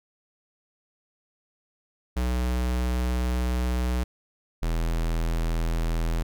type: tone pair in turn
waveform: square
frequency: 61.74 / 41.21 Hz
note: B1 / E1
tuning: 0 / 0 cents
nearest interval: perfect fifth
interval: 700 cents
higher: first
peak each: -24 dBFS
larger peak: neither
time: 2.16-4.04 / 4.62-6.23 s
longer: first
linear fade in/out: 10 ms
effects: none